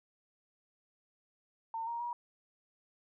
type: tone with pitch steps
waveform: sine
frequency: 905 / 937 / 956 Hz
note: A5 / A#5 / A#5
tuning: +48 / +9 / +43 cents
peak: -35 dBFS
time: 1.74-2.13 s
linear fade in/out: 2 ms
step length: 130 ms
effects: none